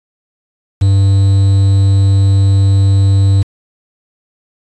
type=tone with quantisation; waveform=triangle; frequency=98 Hz; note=G2; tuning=in tune; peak=-4 dBFS; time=0.81-3.43 s; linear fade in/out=10 ms; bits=5; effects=resampled to 22050 Hz